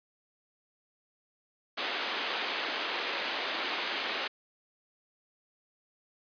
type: band-pass noise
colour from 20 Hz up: white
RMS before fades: -34 dBFS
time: 1.77-4.28 s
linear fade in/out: 10 ms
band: 290 to 3800 Hz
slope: 24 dB/octave
effects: resampled to 11025 Hz